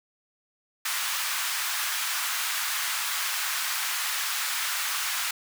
pink high-pass noise, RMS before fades -29 dBFS, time 0.85-5.31 s, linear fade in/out 5 ms, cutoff 1100 Hz, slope 24 dB/octave, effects none

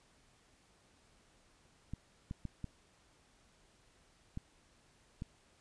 clicks, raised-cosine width 5 ms, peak -28 dBFS, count 6, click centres 1.936 / 2.311 / 2.453 / 2.643 / 4.374 / 5.221 s, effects pink hiss -68 dBFS RMS until 5.6 s + resampled to 22050 Hz

